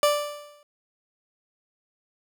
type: tone with exponential decay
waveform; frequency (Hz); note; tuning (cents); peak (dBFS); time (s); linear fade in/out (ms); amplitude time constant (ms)
30% pulse; 587.3; D5; 0; -13; 0.03-0.63; 1; 130
effects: none